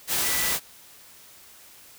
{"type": "tone in noise", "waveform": "sine", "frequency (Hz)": 1975.5, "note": "B6", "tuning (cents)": 0, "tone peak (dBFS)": -32, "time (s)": [0.22, 0.55], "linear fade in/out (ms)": 50, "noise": "white", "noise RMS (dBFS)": -25, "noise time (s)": [0.07, 0.6], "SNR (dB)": -10, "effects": ["white hiss -50 dBFS RMS until 1.98 s"]}